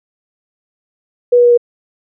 sine tone with pitch steps, 487.4 / 484.3 / 481.2 / 478.2 Hz, B4 / B4 / B4 / A#4, -23 / -34 / -45 / +44 cents, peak -5 dBFS, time 1.32-1.576 s, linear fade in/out 10 ms, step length 64 ms, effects none

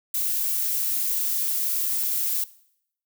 violet noise, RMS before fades -25 dBFS, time 0.14-2.44 s, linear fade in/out 5 ms, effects noise-tail reverb RT60 0.7 s tail -19 dB re dry

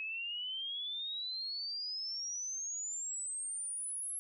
sine exponential sweep, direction up, 2553 to 11175 Hz, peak -37 dBFS, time 0-4.19 s, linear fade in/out 0 ms, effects none

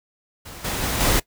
pink noise with level steps, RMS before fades -38 / -26 / -24 / -19 dBFS, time 0.45-1.2 s, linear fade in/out 10 ms, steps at 0.64 / 0.82 / 1 s, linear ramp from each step 10 ms, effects noise-tail reverb RT60 0.1 s tail -20 dB re dry

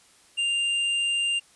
triangle tone with hard clipping, 2794 Hz, F7, in tune, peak -24 dBFS, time 0.37-1.4 s, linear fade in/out 20 ms, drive 10 dB, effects white hiss -57 dBFS RMS until 1.55 s + resampled to 24000 Hz

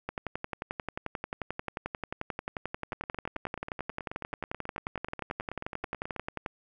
two click trains, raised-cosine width 0.5 ms, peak -18 / -22 dBFS, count 73 / 31, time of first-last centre 0.09-6.462 / 2.93-6.163 s, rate 11.3 / 9.28 Hz, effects none

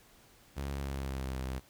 sawtooth tone with pitch glide, 69.3 to 65.03 Hz, C#2 to C2, 0 to -10 cents, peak -31 dBFS, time 0.56-1.6 s, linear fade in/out 20 ms, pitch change -110 cents, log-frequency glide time 0.77-1.39 s, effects pink hiss -61 dBFS RMS until 1.69 s

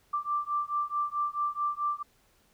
sine beating tone pair, 1174.7 / 1179.3 Hz, D6 / D6, 0 / +7 cents, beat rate 4.6 Hz, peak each -31 / -31 dBFS, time 0.13-2.03 s, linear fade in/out 10 ms, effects pink hiss -66 dBFS RMS until 2.53 s

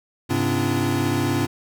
square tone cluster, 102.4 / 134.6 / 255.8 / 290.5 / 342.4 Hz, G#2 / C3 / C4 / D4 / F4, -24 / +49 / -39 / -19 / -34 cents, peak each -27 dBFS, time 0.29-1.47 s, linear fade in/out 20 ms, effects none

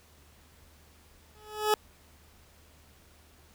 20% pulse tone with exponential growth, 425.4 Hz, G#4, 42 cents sharp, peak -15 dBFS, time 1.35-1.74 s, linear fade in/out 1 ms, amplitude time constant 83 ms, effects added 76 Hz sine -60 dBFS peak until 3.54 s + pink hiss -60 dBFS RMS until 3.54 s

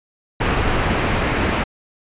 pink low-pass noise, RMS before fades -19 dBFS, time 0.4-1.64 s, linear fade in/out 10 ms, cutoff 2800 Hz, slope 24 dB/octave, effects resampled to 8000 Hz

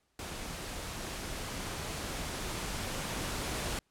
pink noise with level ramp, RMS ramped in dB -41 to -35 dBFS, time 0.19-3.79 s, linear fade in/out 2 ms, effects pink hiss -75 dBFS RMS until 3.9 s + low-pass 11000 Hz 12 dB/octave

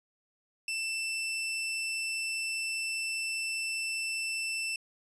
sawtooth tone, 2665 Hz, E7, 18 cents sharp, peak -28 dBFS, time 0.68-4.76 s, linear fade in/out 2 ms, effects resampled to 24000 Hz

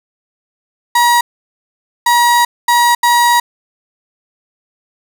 35% pulse tone bursts at uneven times, 956 Hz, A#5, 43 cents sharp, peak -6 dBFS, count 4, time 0.95-1.21 / 2.06-2.45 / 2.68-2.95 / 3.03-3.4 s, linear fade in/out 5 ms, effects none

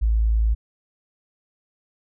sine tone, 55 Hz, A1, in tune, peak -16 dBFS, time 0.01-0.55 s, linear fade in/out 20 ms, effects none

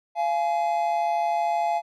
triangle tone pair together, 689 / 842 Hz, F5 / G#5, -24 / +24 cents, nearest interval minor third, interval 348 cents, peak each -22 / -23 dBFS, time 0.15-1.82 s, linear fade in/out 50 ms, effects none

